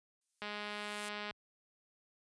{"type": "noise with exponential growth", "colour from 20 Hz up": "violet", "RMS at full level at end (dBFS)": -40, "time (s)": [0.21, 1.09], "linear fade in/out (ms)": 5, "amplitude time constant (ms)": 190}
{"type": "click train", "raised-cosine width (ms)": 0.3, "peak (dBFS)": -26, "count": 186, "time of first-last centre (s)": [0.42, 1.309], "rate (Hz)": 208}
{"effects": ["high-pass 60 Hz 12 dB/octave", "resampled to 22050 Hz"]}